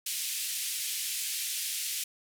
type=band-pass noise; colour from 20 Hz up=white; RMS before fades=-34 dBFS; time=0.06-2.04 s; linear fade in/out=5 ms; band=2300 to 13000 Hz; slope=24 dB/octave; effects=none